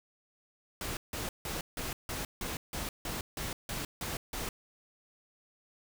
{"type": "noise bursts", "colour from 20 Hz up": "pink", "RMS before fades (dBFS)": -37, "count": 12, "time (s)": [0.81, 4.49], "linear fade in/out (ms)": 2, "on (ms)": 160, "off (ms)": 160, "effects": []}